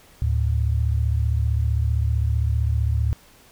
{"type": "tone pair together", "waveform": "sine", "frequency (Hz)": [74.06, 109.5], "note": ["D2", "A2"], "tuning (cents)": [15, -8], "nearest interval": "perfect fifth", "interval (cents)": 677, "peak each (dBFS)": [-20, -22], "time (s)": [0.22, 3.13], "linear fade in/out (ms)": 0, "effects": ["pink hiss -52 dBFS RMS until 3.51 s"]}